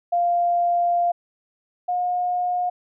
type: tone pair in turn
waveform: sine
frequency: 697 / 717.4 Hz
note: F5 / F5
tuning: -4 / +46 cents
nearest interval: unison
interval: 50 cents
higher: second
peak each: -17 / -20 dBFS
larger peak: first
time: 0.12-1.12 / 1.88-2.7 s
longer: first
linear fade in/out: 10 ms
effects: none